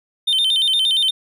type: tone with vibrato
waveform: triangle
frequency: 3347 Hz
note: G#7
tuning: 13 cents sharp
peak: -13 dBFS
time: 0.27-1.11 s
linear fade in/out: 10 ms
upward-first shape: square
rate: 8.6 Hz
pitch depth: 140 cents each way
effects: none